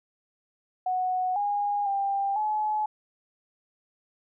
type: tone with pitch steps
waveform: sine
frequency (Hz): 738 / 818 / 793 / 853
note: F#5 / G#5 / G5 / G#5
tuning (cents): -5 / -26 / +20 / +46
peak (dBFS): -24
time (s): 0.86-2.86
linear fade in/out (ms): 5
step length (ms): 500
effects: none